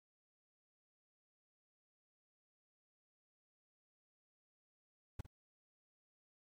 brown noise with echo, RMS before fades -41 dBFS, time 5.19-5.21 s, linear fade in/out 5 ms, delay 55 ms, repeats 1, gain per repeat -13 dB, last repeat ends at 5.265 s, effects MP3 96 kbps

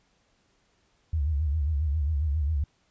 sine tone with vibrato, 74.8 Hz, D2, 32 cents sharp, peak -23 dBFS, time 1.13-2.64 s, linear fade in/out 5 ms, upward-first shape sine, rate 7.4 Hz, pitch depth 140 cents each way, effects pink hiss -68 dBFS RMS until 2.9 s + resampled to 16000 Hz

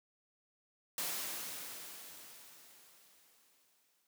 white noise with exponential decay, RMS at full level -37 dBFS, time 0.98-4.07 s, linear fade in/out 1 ms, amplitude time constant 670 ms, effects high-pass 150 Hz 12 dB/octave

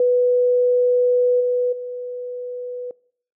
sine tone with level steps, 493.9 Hz, B4, in tune, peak -13 / -16 / -26 dBFS, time 0-2.91 s, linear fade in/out 2 ms, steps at 1.4 / 1.72 s, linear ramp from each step 10 ms, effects noise-tail reverb RT60 0.6 s tail -24 dB re dry

